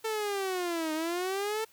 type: linear two-way sweep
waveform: sawtooth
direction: down then up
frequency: 447.3 to 308.1 to 447.3 Hz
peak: -26 dBFS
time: 0.04-1.65 s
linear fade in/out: 10 ms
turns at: 0.93 s
effects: white hiss -61 dBFS RMS until 1.72 s